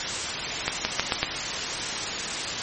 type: accelerating click train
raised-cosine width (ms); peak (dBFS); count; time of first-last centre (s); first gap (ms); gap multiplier
0.2; -3; 5; 0.68-1.23; 170; 0.86
effects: white hiss -28 dBFS RMS until 2.62 s + MP3 32 kbps